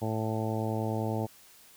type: harmonic tone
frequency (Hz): 110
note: A2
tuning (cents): 0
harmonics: 1 / 2 / 3 / 4 / 5 / 6 / 7 / 8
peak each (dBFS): -32 / -35 / -37 / -38 / -39 / -40 / -40 / -41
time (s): 0.01-1.27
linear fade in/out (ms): 20
effects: white hiss -56 dBFS RMS until 1.76 s